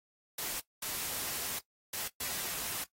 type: noise bursts at uneven times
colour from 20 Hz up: white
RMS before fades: -37 dBFS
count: 4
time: 0.38-0.6 / 0.82-1.59 / 1.93-2.08 / 2.2-2.84 s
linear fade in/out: 5 ms
effects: noise-tail reverb RT60 0.1 s tail -17 dB re dry + AAC 48 kbps